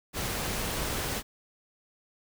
pink noise, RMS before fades -32 dBFS, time 0.13-1.23 s, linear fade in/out 50 ms, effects none

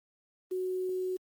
sine tone with quantisation, 370 Hz, F#4, in tune, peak -30 dBFS, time 0.51-1.17 s, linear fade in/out 10 ms, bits 9, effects Opus 24 kbps

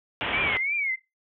white low-pass noise, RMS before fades -29 dBFS, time 0.21-0.57 s, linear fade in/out 0 ms, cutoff 3300 Hz, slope 96 dB/octave
sine tone with vibrato, 2217 Hz, C#7, in tune, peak -24 dBFS, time 0.32-0.96 s, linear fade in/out 20 ms, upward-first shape triangle, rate 2.9 Hz, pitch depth 150 cents each way
effects noise-tail reverb RT60 0.2 s tail -18 dB re dry

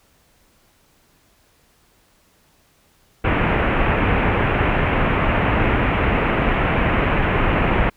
pink low-pass noise, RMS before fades -18 dBFS, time 3.24-7.9 s, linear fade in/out 10 ms, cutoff 2700 Hz, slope 48 dB/octave, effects pink hiss -58 dBFS RMS until 7.96 s

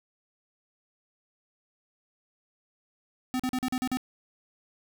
square tone bursts, 255.3 Hz, C4, 42 cents flat, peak -27 dBFS, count 7, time 3.34-3.971 s, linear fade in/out 0 ms, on 55 ms, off 41 ms, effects none

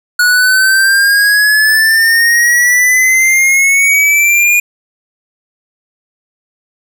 square exponential sweep, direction up, 1456 to 2441 Hz, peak -7 dBFS, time 0.19-4.6 s, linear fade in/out 5 ms, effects none

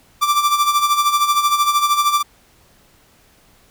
45% pulse tone with tremolo, 1174.7 Hz, D6, in tune, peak -11 dBFS, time 0.21-2.23 s, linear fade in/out 20 ms, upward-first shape sine, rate 13 Hz, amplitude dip 65%, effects pink hiss -53 dBFS RMS until 3.7 s

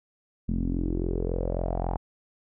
sawtooth tone with low-pass filter sweep, 43.65 Hz, F1, in tune, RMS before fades -28 dBFS, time 0.48-1.97 s, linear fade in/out 10 ms, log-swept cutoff 220 to 850 Hz, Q 4.9, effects none

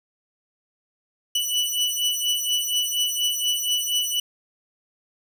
sawtooth beating tone pair, 2960 / 2964.2 Hz, F#7 / F#7, 0 / +2 cents, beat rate 4.2 Hz, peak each -21 / -22 dBFS, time 1.35-4.2 s, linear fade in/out 5 ms, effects none

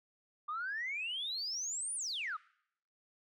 sine exponential two-way sweep, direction up then down, 1174.7 to 9820 to 1174.7 Hz, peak -35 dBFS, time 0.48-2.37 s, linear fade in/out 10 ms, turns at 1.95 s, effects noise-tail reverb RT60 0.7 s tail -23 dB re dry + tanh soft clip ceiling -31 dBFS

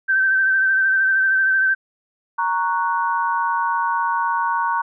sine tone with vibrato, 1552 Hz, G6, 18 cents flat, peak -14 dBFS, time 0.08-1.75 s, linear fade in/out 20 ms, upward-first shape sine, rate 13 Hz, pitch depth 29 cents each way
sine chord, F# major, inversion first, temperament equal, 932.3 / 1108.7 / 1480 Hz, A#5 / C#6 / F#6, 0 / 0 / 0 cents, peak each -20 / -23 / -25 dBFS, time 2.38-4.82 s, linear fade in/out 10 ms
effects none

